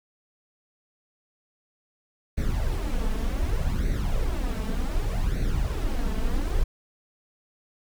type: noise with flanger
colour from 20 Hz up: brown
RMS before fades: -25 dBFS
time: 2.37-6.64 s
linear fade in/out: 10 ms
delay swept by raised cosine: 0.48 to 4.58 ms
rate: 0.66 Hz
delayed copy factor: +0.7
effects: none